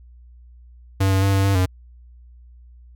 square tone with pitch steps, 96.7 / 95.9 / 98.1 / 97.2 / 98.3 / 92.2 Hz, G2 / G2 / G2 / G2 / G2 / F#2, -23 / -37 / +2 / -14 / +5 / -6 cents, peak -16 dBFS, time 1-1.66 s, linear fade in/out 10 ms, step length 110 ms, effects added 60 Hz sine -43 dBFS peak until 2.95 s

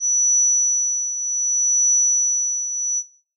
sine tone with tremolo, 5920 Hz, F#8, in tune, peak -13 dBFS, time 0-3.03 s, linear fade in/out 50 ms, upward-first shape triangle, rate 0.65 Hz, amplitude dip 70%, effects noise-tail reverb RT60 0.4 s tail -17 dB re dry

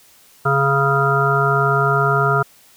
harmonic tone, 138.59 Hz, C#3, in tune, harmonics 1 / 3 / 5 / 7 / 9 / 10, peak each -19 / -21 / -22 / -25 / -20 / -19 dBFS, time 0.45-2.43 s, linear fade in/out 10 ms, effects white hiss -50 dBFS RMS until 2.76 s

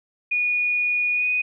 sine tone with pitch glide, 2454 to 2485 Hz, D#7 to D#7, -25 to -3 cents, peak -19 dBFS, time 0.31-1.42 s, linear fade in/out 10 ms, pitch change +22 cents, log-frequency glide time 1.13-1.3 s, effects none

